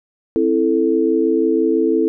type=chord; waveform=sine; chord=A minor; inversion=first; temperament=just; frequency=264 / 330 / 440 Hz; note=C4 / E4 / A4; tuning=+16 / +2 / 0 cents; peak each=-20 / -16 / -17 dBFS; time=0.36-2.08 s; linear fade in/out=0 ms; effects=none